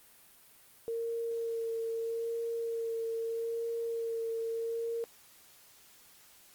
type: tone with vibrato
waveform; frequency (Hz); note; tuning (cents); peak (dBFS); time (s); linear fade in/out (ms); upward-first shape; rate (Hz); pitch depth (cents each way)
sine; 458.7; A#4; -28; -32; 0.88-5.04; 0; sine; 0.79; 15
effects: white hiss -59 dBFS RMS until 6.54 s + Opus 32 kbps